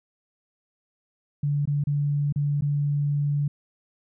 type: tone with dropouts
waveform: sine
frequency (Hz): 144.6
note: D3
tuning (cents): -27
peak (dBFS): -21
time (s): 1.43-3.48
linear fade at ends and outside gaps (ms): 5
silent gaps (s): 1.655-1.674 / 1.839-1.87 / 2.325-2.359 / 2.61-2.621
effects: none